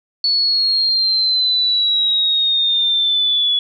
sine exponential sweep, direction down, 4435 to 3395 Hz, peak -13 dBFS, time 0.24-3.59 s, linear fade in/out 2 ms, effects none

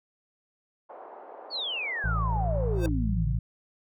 white band-pass noise, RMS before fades -45 dBFS, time 0.89-2.89 s, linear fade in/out 10 ms, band 420 to 900 Hz, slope 24 dB/octave
sine exponential sweep, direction down, 4594 to 117.3 Hz, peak -29 dBFS, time 1.5-3.38 s, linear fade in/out 50 ms
harmonic tone, 55 Hz, A1, in tune, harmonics 1 / 2 / 3, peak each -27 / -30 / -34 dBFS, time 2.04-3.39 s, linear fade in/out 5 ms
square tone with exponential growth, 519 Hz, C5, 14 cents flat, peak -27 dBFS, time 2.73-2.86 s, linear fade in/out 2 ms, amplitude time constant 27 ms
effects none

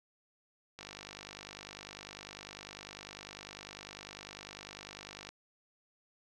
click train, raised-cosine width 0.2 ms, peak -27 dBFS, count 226, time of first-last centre 0.79-5.29 s, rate 50 Hz, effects none

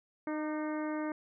harmonic tone with a mistuned harmonic, 306.6 Hz, D#4, 25 cents flat, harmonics 1 / 2 / 3 / 4 / 5 / 6 / 7, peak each -34 / -40 / -44 / -46 / -48 / -50 / -51 dBFS, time 0.27-1.12 s, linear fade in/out 2 ms, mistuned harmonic 4, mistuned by -28 cents, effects none

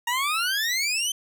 20% pulse exponential sweep, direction up, 930 to 3136 Hz, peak -18 dBFS, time 0.07-1.12 s, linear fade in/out 5 ms, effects none

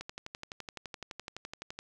click train, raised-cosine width 0.2 ms, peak -23 dBFS, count 22, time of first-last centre 0.01-1.79 s, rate 11.8 Hz, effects none

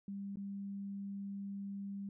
sine tone with dropouts, 198.7 Hz, G3, 24 cents sharp, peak -40 dBFS, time 0.08-2.09 s, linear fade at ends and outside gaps 2 ms, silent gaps 0.358-0.37 s, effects none

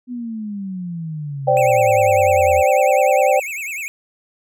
sine exponential sweep, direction down, 251.6 to 79.5 Hz, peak -24 dBFS, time 0.07-2.64 s, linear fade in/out 50 ms
sine chord, C suspended second, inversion none, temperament equal with one note detuned, 523.3 / 587.3 / 776.8 Hz, C5 / D5 / G5, 0 / 0 / -16 cents, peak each -16 dBFS, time 1.47-3.4 s, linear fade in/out 10 ms
square tone with vibrato, 2400 Hz, D7, 37 cents sharp, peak -25 dBFS, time 1.57-3.88 s, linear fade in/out 0 ms, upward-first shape sine, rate 10 Hz, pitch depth 190 cents each way
effects none

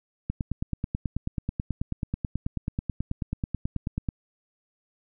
click train, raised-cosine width 5 ms, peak -15 dBFS, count 36, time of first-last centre 0.3-4.088 s, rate 9.24 Hz, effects none

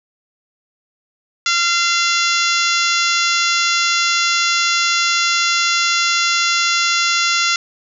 harmonic tone, 688 Hz, F5, 26 cents flat, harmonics 2 / 3 / 4 / 5 / 6 / 7 / 8 / 9 / 10, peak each -19 / -21 / -22 / -23 / -24 / -24 / -25 / -26 / -26 dBFS, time 1.46-7.56 s, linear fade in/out 2 ms, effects none

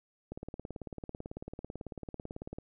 click train, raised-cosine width 2 ms, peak -27 dBFS, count 42, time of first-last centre 0.32-2.585 s, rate 18.1 Hz, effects none

